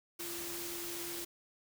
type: tone in noise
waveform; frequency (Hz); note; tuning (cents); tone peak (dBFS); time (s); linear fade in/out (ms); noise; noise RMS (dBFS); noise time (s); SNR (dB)
sine; 343.4; F4; -29; -45; 0.19-1.25; 10; white; -42; 0.19-1.25; -6
effects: none